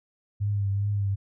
sine tone with vibrato, 100.7 Hz, G2, 47 cents sharp, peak -23 dBFS, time 0.4-1.16 s, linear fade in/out 20 ms, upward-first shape triangle, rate 2.5 Hz, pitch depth 44 cents each way, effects none

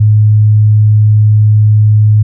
sine tone, 106.5 Hz, G#2, 44 cents sharp, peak -3 dBFS, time 0-2.23 s, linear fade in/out 10 ms, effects none

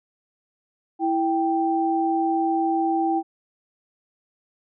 sine tone pair together, 329.6 / 783.9 Hz, E4 / G5, 0 / 0 cents, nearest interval octave + minor third, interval 1500 cents, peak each -22 dBFS, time 0.99-3.23 s, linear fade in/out 50 ms, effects none

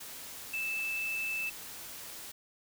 sine tone in noise, 2635 Hz, E7, 1 cent flat, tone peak -32 dBFS, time 0.53-1.5 s, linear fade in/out 10 ms, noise white, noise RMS -45 dBFS, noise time 0-2.32 s, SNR +10 dB, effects none

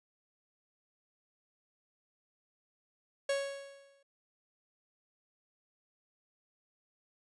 45% pulse tone with exponential decay, 554.4 Hz, C#5, in tune, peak -28 dBFS, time 3.29-4.03 s, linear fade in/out 5 ms, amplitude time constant 160 ms, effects resampled to 24000 Hz

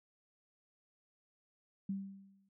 sine tone with exponential decay, 195.4 Hz, G3, 5 cents flat, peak -33 dBFS, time 1.89-2.49 s, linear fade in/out 5 ms, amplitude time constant 130 ms, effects none

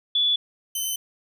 sine / 10% pulse tone pair in turn, 3441 / 3049 Hz, A7 / G7, -39 / -49 cents, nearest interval major second, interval 210 cents, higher first, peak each -18 / -17 dBFS, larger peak second, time 0.15-0.36 / 0.75-0.96 s, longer neither, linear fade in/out 5 ms, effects none

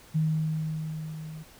sine tone with level ramp, 157 Hz, D#3, 16 cents sharp, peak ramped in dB -21 to -38 dBFS, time 0.14-1.44 s, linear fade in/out 20 ms, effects pink hiss -53 dBFS RMS until 1.59 s

